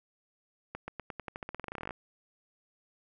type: accelerating click train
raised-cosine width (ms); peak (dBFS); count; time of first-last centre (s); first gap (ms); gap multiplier
0.5; -23; 22; 0.75-1.908; 130; 0.9
effects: none